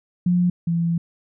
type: tone pair in turn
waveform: sine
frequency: 177.5 / 168.56 Hz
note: F3 / E3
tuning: +28 / +39 cents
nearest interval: minor second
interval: 89 cents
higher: first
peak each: -15 / -18 dBFS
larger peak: first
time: 0.26-0.5 / 0.67-0.98 s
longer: second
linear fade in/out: 5 ms
effects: none